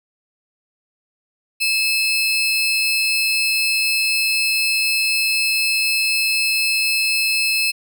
35% pulse tone pair together, 2609 / 4163 Hz, E7 / C8, -18 / -10 cents, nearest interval minor sixth, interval 808 cents, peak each -16 / -21 dBFS, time 1.6-7.72 s, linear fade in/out 20 ms, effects none

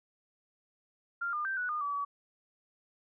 sine tone with pitch steps, 1393 / 1206 / 1563 / 1475 / 1217 / 1147 / 1139 Hz, F6 / D6 / G6 / F#6 / D#6 / D6 / C#6, -5 / +46 / -6 / -6 / -39 / -41 / +47 cents, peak -31 dBFS, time 1.21-2.05 s, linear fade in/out 10 ms, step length 120 ms, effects none

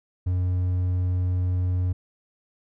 triangle tone, 90.6 Hz, F#2, 36 cents flat, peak -19 dBFS, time 0.26-1.93 s, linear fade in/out 10 ms, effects none

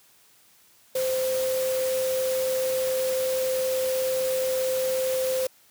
sine tone in noise, 519 Hz, C5, 14 cents flat, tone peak -23 dBFS, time 0.95-5.47 s, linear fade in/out 5 ms, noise white, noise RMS -34 dBFS, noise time 0.95-5.47 s, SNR +8 dB, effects white hiss -58 dBFS RMS until 5.7 s + high-pass 60 Hz 12 dB/octave

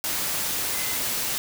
sine tone in noise, 2049 Hz, C7, 37 cents flat, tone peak -36 dBFS, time 0.74-0.96 s, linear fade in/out 0 ms, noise white, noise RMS -27 dBFS, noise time 0.04-1.38 s, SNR -12 dB, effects none

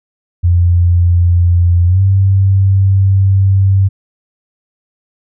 sine tone with pitch glide, 87.31 to 96.88 Hz, F2 to G2, 0 to -20 cents, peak -6 dBFS, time 0.43-3.89 s, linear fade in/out 20 ms, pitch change +180 cents, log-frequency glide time 1.86-2.01 s, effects none

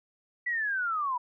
sine linear sweep, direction down, 1975.5 to 955 Hz, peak -27 dBFS, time 0.46-1.18 s, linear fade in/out 10 ms, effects none

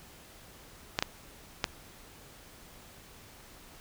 clicks, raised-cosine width 0.2 ms, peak -9 dBFS, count 3, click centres 0.989 / 1.025 / 1.642 s, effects pink hiss -53 dBFS RMS until 3.8 s

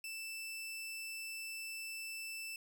sawtooth tone, 2650 Hz, E7, 9 cents sharp, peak -39 dBFS, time 0.04-2.56 s, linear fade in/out 2 ms, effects none

